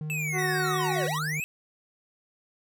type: tone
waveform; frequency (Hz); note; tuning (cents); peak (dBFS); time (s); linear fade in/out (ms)
triangle; 153.6; D#3; -22; -29; 0.01-1.4; 2
type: linear two-way sweep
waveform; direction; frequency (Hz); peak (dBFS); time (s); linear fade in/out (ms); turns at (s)
square; down then up; 2660 to 471.8 to 2660; -30; 0.1-1.44; 0; 1.06
type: harmonic tone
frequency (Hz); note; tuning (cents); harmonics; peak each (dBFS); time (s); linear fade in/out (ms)
369.8; F#4; -1; 1 / 2 / 3 / 4 / 5 / 6 / 7; -30 / -33 / -37 / -40 / -39 / -44 / -47; 0.32-1.09; 50
type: tone with pitch glide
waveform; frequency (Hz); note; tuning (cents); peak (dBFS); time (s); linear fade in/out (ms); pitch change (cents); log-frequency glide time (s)
sawtooth; 1864.7 to 1926; A#6 to B6; 0 to -44; -31; 0.38-1.19; 10; +56; 0.54-1.07
effects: none